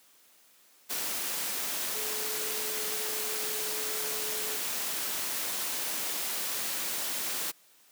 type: tone in noise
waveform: sine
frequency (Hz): 430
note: A4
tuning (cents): -40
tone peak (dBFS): -41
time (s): 1.94-4.57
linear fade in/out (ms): 20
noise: white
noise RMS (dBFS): -33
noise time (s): 0.89-7.52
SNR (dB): -11
effects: white hiss -61 dBFS RMS until 7.91 s + high-pass 200 Hz 12 dB/octave